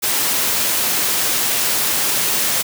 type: high-pass noise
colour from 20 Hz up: white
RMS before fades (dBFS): -18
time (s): 0.02-2.63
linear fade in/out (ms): 20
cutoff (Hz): 110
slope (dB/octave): 12
effects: none